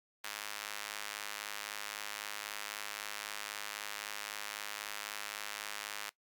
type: tone with high-pass filter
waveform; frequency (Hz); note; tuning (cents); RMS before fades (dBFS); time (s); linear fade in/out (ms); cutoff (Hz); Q
sawtooth; 103.83; G#2; 0; -43; 0.24-6.1; 5; 1500; 0.72
effects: noise-tail reverb RT60 0.1 s tail -20 dB re dry + Opus 32 kbps